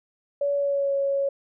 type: tone with pitch glide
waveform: sine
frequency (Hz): 568 to 554.4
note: C#5 to C#5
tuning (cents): +42 to 0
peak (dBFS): -21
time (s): 0.41-1.29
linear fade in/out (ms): 5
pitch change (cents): -42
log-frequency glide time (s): 0.54-0.94
effects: none